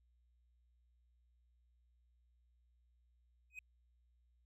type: tone with exponential growth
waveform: triangle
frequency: 2513 Hz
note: D#7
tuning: 17 cents sharp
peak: -40 dBFS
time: 3.5-3.59 s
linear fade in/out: 2 ms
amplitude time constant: 19 ms
effects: added 60 Hz sine -70 dBFS peak until 4.45 s

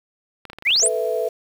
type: clicks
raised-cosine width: 0.3 ms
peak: -20 dBFS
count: 11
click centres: 0.453 / 0.5 / 0.532 / 0.586 / 0.624 / 0.67 / 0.705 / 0.761 / 0.8 / 0.83 / 0.862 s
type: exponential sweep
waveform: sine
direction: up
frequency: 1900 to 10548 Hz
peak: -14 dBFS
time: 0.65-0.89 s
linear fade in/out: 20 ms
type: chord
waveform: sine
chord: A suspended second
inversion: none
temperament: just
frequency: 440 / 495 / 660 Hz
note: A4 / B4 / E5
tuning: 0 / +4 / +2 cents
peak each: -24 dBFS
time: 0.82-1.29 s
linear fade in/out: 10 ms
effects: 7-bit

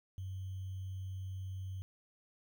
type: tone with sample-and-hold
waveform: sine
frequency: 94.4 Hz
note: F#2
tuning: 35 cents sharp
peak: -39 dBFS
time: 0.18-1.82 s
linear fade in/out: 0 ms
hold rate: 3150 Hz
effects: none

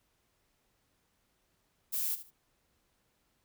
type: noise with echo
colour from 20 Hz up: violet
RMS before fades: -33 dBFS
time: 1.92-2.16 s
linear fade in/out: 20 ms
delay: 75 ms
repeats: 2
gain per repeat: -13 dB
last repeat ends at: 2.31 s
effects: pink hiss -75 dBFS RMS until 3.44 s

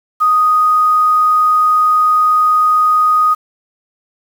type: tone with quantisation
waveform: sine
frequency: 1244.5 Hz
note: D#6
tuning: in tune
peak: -8 dBFS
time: 0.2-3.35 s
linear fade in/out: 20 ms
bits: 6
effects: none

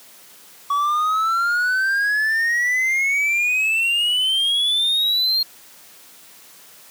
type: exponential sweep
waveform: triangle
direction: up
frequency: 1128 to 4249 Hz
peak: -15 dBFS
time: 0.7-5.43 s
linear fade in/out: 5 ms
effects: white hiss -46 dBFS RMS until 6.9 s + high-pass 150 Hz 12 dB/octave

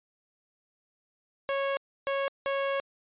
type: tone bursts at uneven times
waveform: sawtooth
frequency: 551 Hz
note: C#5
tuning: 11 cents flat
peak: -23 dBFS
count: 3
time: 1.49-1.77 / 2.07-2.28 / 2.46-2.8 s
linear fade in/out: 0 ms
effects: resampled to 8000 Hz

